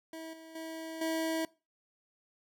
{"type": "tone with level steps", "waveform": "25% pulse", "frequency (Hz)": 323.1, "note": "E4", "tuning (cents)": -35, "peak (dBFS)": [-38, -45, -36, -27], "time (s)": [0.13, 1.45], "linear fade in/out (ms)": 2, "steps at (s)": [0.33, 0.55, 1.01], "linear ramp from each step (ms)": 5, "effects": ["noise-tail reverb RT60 0.3 s tail -23 dB re dry"]}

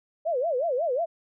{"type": "tone with vibrato", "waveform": "sine", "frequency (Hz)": 580, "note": "D5", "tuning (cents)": -22, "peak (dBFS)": -23, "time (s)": [0.25, 1.06], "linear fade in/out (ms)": 20, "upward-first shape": "sine", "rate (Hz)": 5.5, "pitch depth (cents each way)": 300, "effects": []}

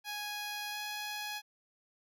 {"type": "tone with pitch glide", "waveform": "10% pulse", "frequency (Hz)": [830.6, 836.4], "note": ["G#5", "G#5"], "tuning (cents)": [0, 12], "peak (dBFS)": -29, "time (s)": [0.04, 1.42], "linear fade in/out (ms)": 50, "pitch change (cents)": 12, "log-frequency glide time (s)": [0.71, 0.76], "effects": []}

